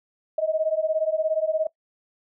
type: beating tone pair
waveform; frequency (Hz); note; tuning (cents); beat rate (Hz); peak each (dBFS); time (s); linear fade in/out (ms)
sine; 622.3 / 639.3; D#5 / D#5; 0 / +47; 17; -24; 0.38-1.67; 5
effects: noise-tail reverb RT60 0.1 s tail -21 dB re dry